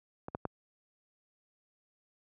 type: clicks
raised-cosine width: 1 ms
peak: -25 / -21 / -19 dBFS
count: 3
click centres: 0.284 / 0.349 / 0.453 s
effects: high-pass 80 Hz 12 dB/octave